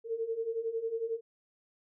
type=beating tone pair; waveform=sine; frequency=446.6 / 457.6 Hz; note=A4 / A#4; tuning=+26 / -32 cents; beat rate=11 Hz; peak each=-37 / -33 dBFS; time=0.04-1.21 s; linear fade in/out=50 ms; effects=none